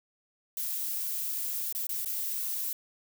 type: noise with dropouts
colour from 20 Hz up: violet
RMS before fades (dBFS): -33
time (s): 0.57-2.73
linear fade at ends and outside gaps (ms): 2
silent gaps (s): 1.726-1.749 / 1.869-1.891 / 2.048-2.058
effects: none